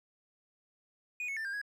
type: tone with pitch steps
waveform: triangle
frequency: 2468 / 2201 / 1781 / 1597 / 1661 Hz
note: D#7 / C#7 / A6 / G6 / G#6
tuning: -15 / -13 / +21 / +32 / 0 cents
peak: -33 dBFS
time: 1.2-1.615 s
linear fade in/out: 2 ms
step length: 83 ms
effects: none